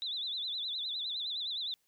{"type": "tone with vibrato", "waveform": "sine", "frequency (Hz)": 3729, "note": "A#7", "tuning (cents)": 0, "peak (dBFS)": -34, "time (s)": [0.02, 1.74], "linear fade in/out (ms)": 0, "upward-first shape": "sine", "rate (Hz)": 9.7, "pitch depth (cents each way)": 150, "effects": ["white hiss -75 dBFS RMS until 1.87 s"]}